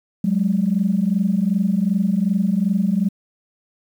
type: tone pair together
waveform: sine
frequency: 184.77 / 207.4 Hz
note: F#3 / G#3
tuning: -2 / -2 cents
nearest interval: major second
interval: 200 cents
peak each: -18 dBFS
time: 0.24-3.09 s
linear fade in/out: 5 ms
effects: tanh soft clip ceiling -8 dBFS + 8-bit